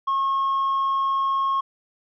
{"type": "tone with tanh clipping", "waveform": "triangle", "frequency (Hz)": 1086, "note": "C#6", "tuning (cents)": -36, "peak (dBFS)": -20, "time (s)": [0.07, 1.61], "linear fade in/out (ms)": 10, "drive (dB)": 6, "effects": []}